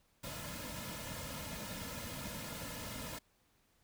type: noise with comb filter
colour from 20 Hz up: pink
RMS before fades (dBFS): -44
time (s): 0.23-3.19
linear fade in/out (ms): 10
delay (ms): 2.6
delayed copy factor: -0.7
effects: pink hiss -73 dBFS RMS until 3.83 s